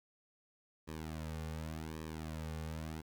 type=tone with flanger; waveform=sawtooth; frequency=79 Hz; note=D#2; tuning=27 cents sharp; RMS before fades=-43 dBFS; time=0.87-3.02 s; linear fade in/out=20 ms; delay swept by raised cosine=1.4 to 3.1 ms; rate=0.88 Hz; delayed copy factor=-1; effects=12-bit